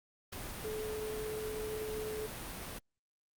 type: tone in noise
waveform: sine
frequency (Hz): 431.3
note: A4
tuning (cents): -35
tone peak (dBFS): -37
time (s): 0.64-2.27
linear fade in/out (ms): 10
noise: pink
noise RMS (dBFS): -43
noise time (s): 0.32-2.79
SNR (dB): +3
effects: Opus 48 kbps